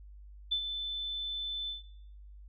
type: tone with ADSR envelope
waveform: sine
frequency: 3520 Hz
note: A7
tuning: in tune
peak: -26 dBFS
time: 0.51-1.84 s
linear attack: 13 ms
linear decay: 79 ms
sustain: -7 dB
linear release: 150 ms
effects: noise-tail reverb RT60 0.8 s tail -23 dB re dry + added 50 Hz sine -48 dBFS peak until 2.48 s